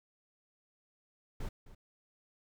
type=noise with echo; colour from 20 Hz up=brown; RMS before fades=-38 dBFS; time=1.4-1.49 s; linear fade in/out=5 ms; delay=260 ms; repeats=1; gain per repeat=-15 dB; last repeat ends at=1.75 s; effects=none